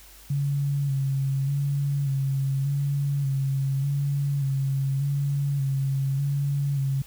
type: tone with vibrato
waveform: sine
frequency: 138.59 Hz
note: C#3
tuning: in tune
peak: -22 dBFS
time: 0.3-7.02 s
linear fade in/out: 5 ms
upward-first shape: square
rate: 0.85 Hz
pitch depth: 32 cents each way
effects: added 50 Hz sine -51 dBFS peak until 7.06 s + white hiss -50 dBFS RMS until 7.06 s